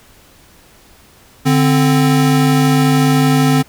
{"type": "tone pair together", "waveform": "square", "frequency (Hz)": [146.7, 261.4], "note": ["D3", "C4"], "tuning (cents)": [-2, -1], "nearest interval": "minor seventh", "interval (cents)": 1001, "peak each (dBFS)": -13, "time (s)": [1.45, 3.63], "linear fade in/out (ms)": 20, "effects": ["pink hiss -46 dBFS RMS until 3.68 s"]}